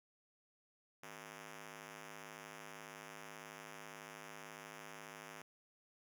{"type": "ring-modulated tone", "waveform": "5% pulse", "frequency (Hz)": 210.5, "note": "G#3", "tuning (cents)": 24, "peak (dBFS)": -36, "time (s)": [1.03, 5.42], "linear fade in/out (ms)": 5, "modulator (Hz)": 49.1, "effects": []}